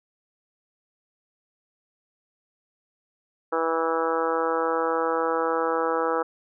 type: harmonic tone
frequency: 163.6 Hz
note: E3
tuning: 13 cents flat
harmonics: 2 / 3 / 4 / 5 / 6 / 7 / 8 / 9 / 10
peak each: -32 / -25 / -35 / -31 / -32 / -33 / -29 / -38 / -41 dBFS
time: 3.52-6.23 s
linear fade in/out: 10 ms
effects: none